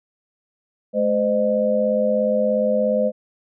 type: tone cluster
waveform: sine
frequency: 214.1 / 515 / 612 Hz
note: A3 / C5 / D#5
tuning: -47 / -28 / -29 cents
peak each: -23 / -19 / -21 dBFS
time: 0.93-3.12 s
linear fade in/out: 50 ms
effects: none